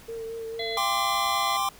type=tone with vibrato; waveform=sine; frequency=453.6 Hz; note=A#4; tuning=47 cents flat; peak=-32 dBFS; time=0.08-0.78 s; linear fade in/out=10 ms; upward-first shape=sine; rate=4.5 Hz; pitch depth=19 cents each way
type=harmonic tone; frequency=680 Hz; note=F5; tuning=46 cents flat; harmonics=1 / 3 / 5 / 6; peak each=-35 / -35 / -35 / -35 dBFS; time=0.59-1.57 s; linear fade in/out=5 ms
type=chord; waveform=square; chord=G suspended fourth; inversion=none; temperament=equal with one note detuned; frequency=790.8 / 1046.5 / 1174.7 Hz; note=G5 / C6 / D6; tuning=+15 / 0 / 0 cents; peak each=-30 / -29 / -29 dBFS; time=0.77-1.69 s; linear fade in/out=2 ms
effects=pink hiss -50 dBFS RMS until 1.79 s